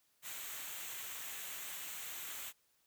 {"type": "noise with comb filter", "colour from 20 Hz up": "white", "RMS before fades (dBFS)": -45, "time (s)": [0.22, 2.53], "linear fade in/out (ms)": 50, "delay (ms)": 0.2, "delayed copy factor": -0.6, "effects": ["white hiss -75 dBFS RMS until 2.86 s"]}